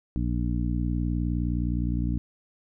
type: harmonic tone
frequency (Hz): 59.6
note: A#1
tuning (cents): +39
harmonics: 1 / 2 / 3 / 4 / 5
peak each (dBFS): -27 / -30 / -32 / -33 / -34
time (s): 0.16-2.18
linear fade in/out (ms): 0
effects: none